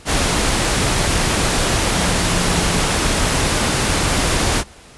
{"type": "tone in noise", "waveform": "sine", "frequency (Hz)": 174.61, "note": "F3", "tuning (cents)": 0, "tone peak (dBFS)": -24, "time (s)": [1.91, 2.9], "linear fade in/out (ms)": 50, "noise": "pink", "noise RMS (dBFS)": -17, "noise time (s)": [0.05, 4.64], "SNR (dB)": -10, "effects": ["pink hiss -43 dBFS RMS until 4.97 s", "resampled to 24000 Hz"]}